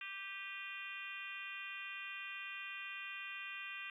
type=harmonic tone with a mistuned harmonic; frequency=392 Hz; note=G4; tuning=in tune; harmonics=3 / 4 / 5 / 6 / 7 / 8 / 9; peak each=-54 / -51 / -51 / -49 / -49 / -55 / -61 dBFS; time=0.01-3.9 s; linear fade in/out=2 ms; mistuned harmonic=6; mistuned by=+65 cents; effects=13-bit